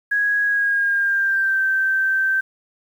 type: tone with pitch glide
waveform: sine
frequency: 1658 to 1555.9 Hz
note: G#6 to G6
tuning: -3 to -13 cents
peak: -16 dBFS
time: 0.11-2.41 s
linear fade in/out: 10 ms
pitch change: -110 cents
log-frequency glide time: 0.44-1.62 s
effects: 8-bit